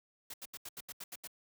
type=noise bursts; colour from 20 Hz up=white; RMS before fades=-45 dBFS; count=9; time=0.3-1.274 s; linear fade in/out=5 ms; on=38 ms; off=79 ms; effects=high-pass 80 Hz 12 dB/octave